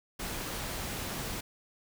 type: noise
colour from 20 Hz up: pink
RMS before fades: -37 dBFS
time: 0.19-1.41 s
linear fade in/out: 10 ms
effects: none